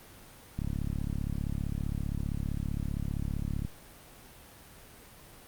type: click train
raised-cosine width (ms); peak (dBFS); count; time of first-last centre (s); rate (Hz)
5; -20; 109; 0.59-3.649; 35.3
effects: pink hiss -52 dBFS RMS until 5.47 s + Opus 32 kbps